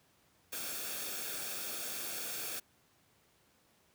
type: noise with comb filter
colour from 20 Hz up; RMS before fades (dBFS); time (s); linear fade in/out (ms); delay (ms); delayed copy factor
white; -40; 0.52-2.6; 10; 1; -0.55
effects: pink hiss -69 dBFS RMS until 3.94 s + high-pass 80 Hz 12 dB/octave